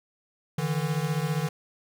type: beating tone pair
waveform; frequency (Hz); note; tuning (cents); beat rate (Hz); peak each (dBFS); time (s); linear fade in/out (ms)
square; 146.8 / 161.8; D3 / E3; 0 / -32; 15; -29; 0.58-1.49; 5
effects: none